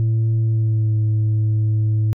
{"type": "tone with pitch glide", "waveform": "sine", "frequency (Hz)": [112.1, 108.34], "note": ["A2", "A2"], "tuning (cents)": [33, -26], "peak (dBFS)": -12, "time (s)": [0, 2.13], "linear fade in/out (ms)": 0, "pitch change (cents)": -59, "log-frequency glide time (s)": [0.42, 0.98], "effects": ["tanh soft clip ceiling -14 dBFS"]}